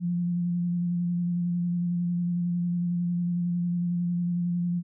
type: tone with vibrato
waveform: sine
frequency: 174.61 Hz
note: F3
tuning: in tune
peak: -24 dBFS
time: 0-4.83 s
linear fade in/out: 50 ms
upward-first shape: square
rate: 11 Hz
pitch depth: 15 cents each way
effects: none